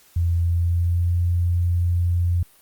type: tone with pitch glide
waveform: sine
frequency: 85.2 to 87.19 Hz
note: F2 to F2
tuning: -42 to -2 cents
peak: -17 dBFS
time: 0.16-2.43 s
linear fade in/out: 5 ms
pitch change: +40 cents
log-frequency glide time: 0.42-1.17 s
effects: white hiss -54 dBFS RMS until 2.61 s + Opus 48 kbps